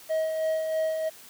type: tone with tremolo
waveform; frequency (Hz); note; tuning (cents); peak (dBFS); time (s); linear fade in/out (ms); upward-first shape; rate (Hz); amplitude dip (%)
triangle; 635; D#5; +35; -21; 0.09-1.1; 20; sine; 3.1; 40
effects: white hiss -49 dBFS RMS until 1.29 s + high-pass 100 Hz 12 dB/octave